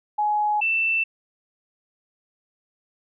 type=tone pair in turn; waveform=sine; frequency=840 / 2667 Hz; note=G#5 / E7; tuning=+19 / +20 cents; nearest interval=octave + minor sixth; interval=2001 cents; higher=second; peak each=-19 dBFS; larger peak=neither; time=0.18-0.61 / 0.61-1.04 s; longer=neither; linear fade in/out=10 ms; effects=none

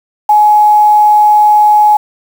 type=tone with quantisation; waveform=sine; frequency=842 Hz; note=G#5; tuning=24 cents sharp; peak=-3 dBFS; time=0.29-1.97 s; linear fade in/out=5 ms; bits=5; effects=none

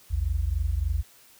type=tone pair together; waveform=sine; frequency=56.57 / 80 Hz; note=A1 / D#2; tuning=+49 / +49 cents; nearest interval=tritone; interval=600 cents; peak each=-26 dBFS; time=0.1-1.03 s; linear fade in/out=20 ms; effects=white hiss -55 dBFS RMS until 1.39 s

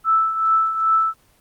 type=tone with tremolo; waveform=sine; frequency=1317 Hz; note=E6; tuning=2 cents flat; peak=-12 dBFS; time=0.04-1.14 s; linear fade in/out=50 ms; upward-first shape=triangle; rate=2.5 Hz; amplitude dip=70%; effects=pink hiss -57 dBFS RMS until 1.4 s + Opus 24 kbps

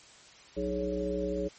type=harmonic tone with a mistuned harmonic; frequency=61.74 Hz; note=B1; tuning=in tune; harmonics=1 / 3 / 5 / 7 / 9; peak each=-39 / -37 / -36 / -34 / -34 dBFS; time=0.56-1.49 s; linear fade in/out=20 ms; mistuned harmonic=7; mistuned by=-61 cents; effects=white hiss -54 dBFS RMS until 1.58 s + MP3 32 kbps

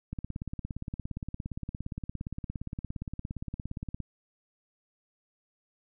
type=click train; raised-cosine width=5 ms; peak=-23 dBFS; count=68; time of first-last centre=0.13-4.003 s; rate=17.3 Hz; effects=none

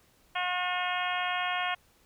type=harmonic tone with a mistuned harmonic; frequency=360.5 Hz; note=F#4; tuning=45 cents flat; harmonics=2 / 3 / 4 / 5 / 6 / 7 / 8 / 9; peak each=-33 / -35 / -36 / -37 / -38 / -38 / -39 / -40 dBFS; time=0.35-1.75 s; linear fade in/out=10 ms; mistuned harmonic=8; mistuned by=-19 cents; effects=pink hiss -64 dBFS RMS until 2.05 s

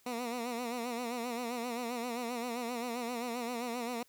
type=tone with vibrato; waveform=15% pulse; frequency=239.7 Hz; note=A#3; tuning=48 cents sharp; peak=-29 dBFS; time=0.06-4.03 s; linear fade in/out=5 ms; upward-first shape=sine; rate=7.6 Hz; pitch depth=82 cents each way; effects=white hiss -67 dBFS RMS until 4.08 s

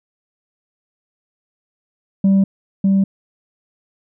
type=tone with echo; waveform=sine; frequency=194.7 Hz; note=G3; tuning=12 cents flat; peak=-7 dBFS; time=2.24-2.44 s; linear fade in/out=5 ms; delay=600 ms; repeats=1; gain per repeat=-2 dB; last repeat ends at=3.04 s; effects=tanh soft clip ceiling -9 dBFS

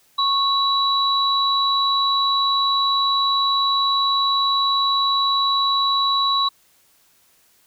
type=tone pair together; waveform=sine; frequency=1100 / 3920 Hz; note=C#6 / B7; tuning=-14 / -14 cents; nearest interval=octave + minor seventh; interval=2200 cents; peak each=-19 dBFS; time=0.18-6.49 s; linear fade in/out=10 ms; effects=white hiss -58 dBFS RMS until 7.66 s

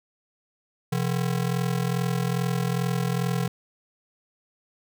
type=ring-modulated tone; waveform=square; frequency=150 Hz; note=D3; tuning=37 cents sharp; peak=-21 dBFS; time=0.92-3.48 s; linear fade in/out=5 ms; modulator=21.2 Hz; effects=none

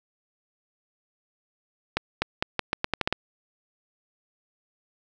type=accelerating click train; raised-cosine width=0.3 ms; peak=-7 dBFS; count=10; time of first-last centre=1.97-3.126 s; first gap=250 ms; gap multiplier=0.82; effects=none

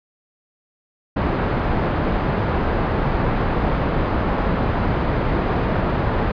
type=low-pass noise; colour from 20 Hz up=pink; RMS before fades=-20 dBFS; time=1.16-6.32 s; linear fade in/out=10 ms; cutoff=1300 Hz; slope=12 dB/octave; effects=resampled to 11025 Hz

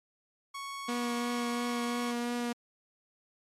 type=tone; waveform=sawtooth; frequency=1108.7 Hz; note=C#6; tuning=in tune; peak=-34 dBFS; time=0.54-2.12 s; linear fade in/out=10 ms
type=tone with vibrato; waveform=sawtooth; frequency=240 Hz; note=B3; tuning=49 cents flat; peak=-27 dBFS; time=0.88-2.53 s; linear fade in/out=10 ms; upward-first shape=triangle; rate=2.9 Hz; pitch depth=13 cents each way
effects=low-pass 11000 Hz 12 dB/octave + MP3 64 kbps

